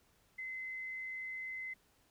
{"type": "tone", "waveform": "sine", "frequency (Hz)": 2051, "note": "C7", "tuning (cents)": -35, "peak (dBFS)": -40, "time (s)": [0.38, 1.74], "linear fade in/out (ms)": 10, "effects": ["pink hiss -71 dBFS RMS until 2.1 s"]}